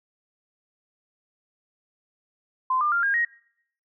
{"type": "tone with pitch steps", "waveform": "sine", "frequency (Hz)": [1032, 1199.2, 1393.6, 1619.4, 1881.8], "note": ["C6", "D6", "F6", "G#6", "A#6"], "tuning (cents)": [-24, 36, -4, -44, 16], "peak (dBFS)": -20, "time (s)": [2.7, 3.25], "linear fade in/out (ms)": 5, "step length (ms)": 110, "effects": ["noise-tail reverb RT60 0.7 s tail -25 dB re dry"]}